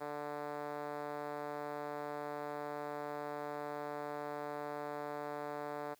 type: tone with band-pass filter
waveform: 5% pulse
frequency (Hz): 147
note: D3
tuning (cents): +2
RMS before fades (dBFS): -42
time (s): 0-5.95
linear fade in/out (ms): 20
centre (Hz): 550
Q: 1.1
effects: white hiss -69 dBFS RMS until 5.99 s